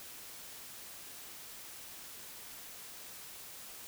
silence, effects white hiss -49 dBFS RMS until 3.87 s

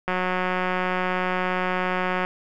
click train, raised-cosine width 0.5 ms, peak -10 dBFS, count 398, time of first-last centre 0.08-2.249 s, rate 183 Hz, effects none

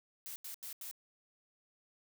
blue noise bursts, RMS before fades -45 dBFS, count 4, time 0.26-0.912 s, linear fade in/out 0 ms, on 100 ms, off 84 ms, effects none

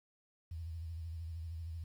sine tone with vibrato, 82.41 Hz, E2, in tune, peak -40 dBFS, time 0.51-1.84 s, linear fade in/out 5 ms, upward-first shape sine, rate 13 Hz, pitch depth 78 cents each way, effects 11-bit

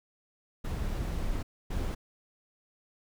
brown noise bursts at uneven times, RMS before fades -32 dBFS, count 2, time 0.64-1.43 / 1.7-1.95 s, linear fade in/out 10 ms, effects none

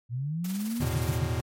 sine linear sweep, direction up, 113.7 to 253.1 Hz, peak -28 dBFS, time 0.09-0.87 s, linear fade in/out 50 ms
white noise with tremolo, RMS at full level -40 dBFS, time 0.44-1.18 s, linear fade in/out 5 ms, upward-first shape sine, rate 19 Hz, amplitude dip 55%
sine tone bursts, 145.1 Hz, D3, 21 cents flat, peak -26 dBFS, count 4, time 0.8-1.263 s, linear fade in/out 10 ms, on 55 ms, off 81 ms
square chord, E suspended fourth, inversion none, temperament equal, 82.41 / 110 / 123.47 Hz, E2 / A2 / B2, 0 / 0 / 0 cents, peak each -32 dBFS, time 0.8-1.41 s, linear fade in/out 10 ms
effects MP3 64 kbps

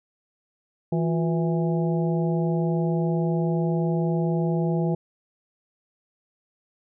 harmonic tone with a mistuned harmonic, 164.81 Hz, E3, in tune, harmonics 1 / 2 / 3 / 4 / 5, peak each -22 / -28 / -32 / -34 / -36 dBFS, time 0.92-4.95 s, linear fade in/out 5 ms, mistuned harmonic 2, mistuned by +120 cents, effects none

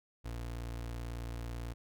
30% pulse tone, 58.2 Hz, A#1, 2 cents flat, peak -36 dBFS, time 0.24-1.74 s, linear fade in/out 20 ms, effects none

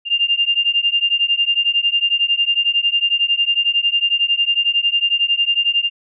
sine beating tone pair, 2794 / 2805 Hz, F7 / F7, 0 / +7 cents, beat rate 11 Hz, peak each -17 dBFS, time 0.05-5.9 s, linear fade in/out 50 ms, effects none

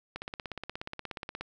click train, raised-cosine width 0.3 ms, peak -21 dBFS, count 22, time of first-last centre 0.16-1.41 s, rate 16.8 Hz, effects none

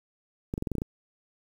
clicks, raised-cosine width 3 ms, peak -17 dBFS, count 8, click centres 0.539 / 0.579 / 0.624 / 0.672 / 0.717 / 0.753 / 0.783 / 0.819 s, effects 8-bit

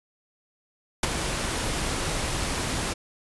pink noise with ADSR envelope, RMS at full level -20 dBFS, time 1.03-2.94 s, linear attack 4 ms, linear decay 21 ms, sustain -8 dB, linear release 18 ms, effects resampled to 24000 Hz

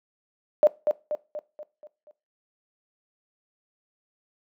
sine tone with echo, 601 Hz, D5, 40 cents sharp, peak -12 dBFS, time 0.63-0.67 s, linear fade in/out 0 ms, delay 240 ms, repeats 6, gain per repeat -6 dB, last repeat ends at 2.11 s, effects noise-tail reverb RT60 0.3 s tail -19 dB re dry + high-pass 300 Hz 12 dB/octave

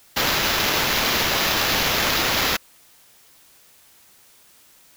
blue noise with sample-and-hold, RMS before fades -21 dBFS, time 0.16-2.57 s, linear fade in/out 10 ms, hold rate 8820 Hz, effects white hiss -53 dBFS RMS until 4.96 s

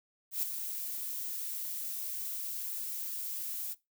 violet noise with ADSR envelope, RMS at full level -30 dBFS, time 0.31-3.75 s, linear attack 120 ms, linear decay 4 ms, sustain -8 dB, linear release 30 ms, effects noise-tail reverb RT60 0.2 s tail -19 dB re dry

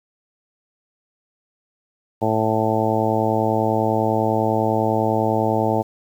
harmonic tone, 110 Hz, A2, in tune, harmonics 1 / 2 / 3 / 4 / 5 / 6 / 7 / 8, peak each -25 / -25 / -25 / -25 / -25 / -25 / -25 / -25 dBFS, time 2.21-5.83 s, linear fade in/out 20 ms, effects 8-bit

